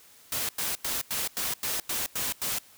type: noise bursts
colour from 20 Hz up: white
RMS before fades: -30 dBFS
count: 9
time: 0.32-2.586 s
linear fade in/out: 2 ms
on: 170 ms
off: 92 ms
effects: white hiss -55 dBFS RMS until 2.77 s